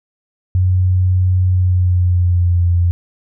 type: tone with pitch glide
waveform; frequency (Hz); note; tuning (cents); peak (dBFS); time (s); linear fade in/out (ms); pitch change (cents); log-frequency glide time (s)
sine; 91.9 to 87.14; F#2 to F2; -11 to -3; -10; 0.55-2.91; 0; -92; 1.48-2.68
effects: none